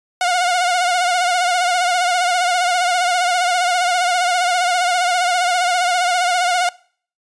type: tone with vibrato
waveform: sawtooth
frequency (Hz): 717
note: F5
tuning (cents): +45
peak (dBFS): -11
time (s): 0.21-6.69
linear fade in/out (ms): 2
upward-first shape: triangle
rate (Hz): 15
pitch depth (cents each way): 71
effects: noise-tail reverb RT60 0.5 s tail -23 dB re dry + resampled to 22050 Hz